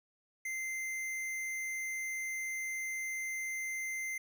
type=tone with tanh clipping; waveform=sine; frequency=2081 Hz; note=C7; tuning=10 cents flat; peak=-37 dBFS; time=0.45-4.18 s; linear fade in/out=5 ms; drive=18 dB; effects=none